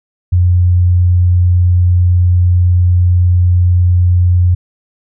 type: tone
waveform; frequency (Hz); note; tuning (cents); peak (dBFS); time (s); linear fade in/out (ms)
sine; 89.1; F2; +35; -6; 0.32-4.55; 10
effects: none